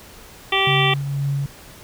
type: harmonic tone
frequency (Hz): 388.4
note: G4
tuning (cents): -16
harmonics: 1 / 2 / 3 / 5 / 6 / 7 / 8 / 9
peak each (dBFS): -24 / -24 / -24 / -24 / -24 / -24 / -24 / -24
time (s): 0.52-0.94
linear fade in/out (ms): 5
type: tone with tremolo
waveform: sine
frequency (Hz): 140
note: C#3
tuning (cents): +18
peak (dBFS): -18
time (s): 0.67-1.46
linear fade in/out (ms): 2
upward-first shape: triangle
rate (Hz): 2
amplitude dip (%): 45
effects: pink hiss -43 dBFS RMS until 1.83 s